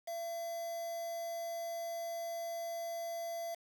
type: tone with quantisation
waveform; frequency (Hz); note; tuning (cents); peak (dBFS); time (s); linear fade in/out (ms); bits
triangle; 675; E5; +41; -36; 0.07-3.55; 10; 8
effects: none